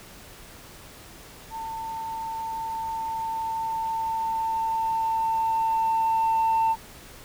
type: tone with level ramp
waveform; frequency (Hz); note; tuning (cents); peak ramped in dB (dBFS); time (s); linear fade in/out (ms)
sine; 897; A5; +33; -31 to -17; 1.5-6.76; 50
effects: tanh soft clip ceiling -17 dBFS + pink hiss -46 dBFS RMS until 7.24 s